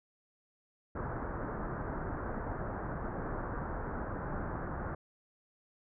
pink low-pass noise, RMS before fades -38 dBFS, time 0.95-4.95 s, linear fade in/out 5 ms, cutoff 1600 Hz, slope 48 dB/octave, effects none

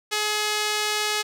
sawtooth tone with band-pass filter, 422.7 Hz, G#4, 31 cents sharp, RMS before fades -25 dBFS, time 0.11-1.23 s, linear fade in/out 20 ms, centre 4600 Hz, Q 0.63, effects none

